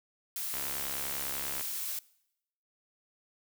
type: noise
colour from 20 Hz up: blue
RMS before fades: -36 dBFS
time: 0.36-1.99 s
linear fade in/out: 2 ms
type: click train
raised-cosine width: 0.3 ms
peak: -23 dBFS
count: 76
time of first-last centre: 0.54-1.61 s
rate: 70.1 Hz
effects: noise-tail reverb RT60 0.8 s tail -22 dB re dry